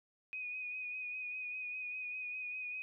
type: tone with vibrato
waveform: sine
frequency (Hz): 2489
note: D#7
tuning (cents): 0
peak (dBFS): -39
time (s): 0.33-2.82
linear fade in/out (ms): 0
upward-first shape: sine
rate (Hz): 5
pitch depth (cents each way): 27
effects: none